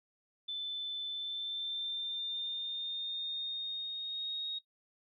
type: tone with pitch glide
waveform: sine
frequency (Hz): 3521 to 3752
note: A7 to A#7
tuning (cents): 0 to +11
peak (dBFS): -35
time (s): 0.48-4.59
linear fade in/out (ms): 10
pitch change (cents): +111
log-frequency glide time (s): 1.08-4.44
effects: noise-tail reverb RT60 0.1 s tail -17 dB re dry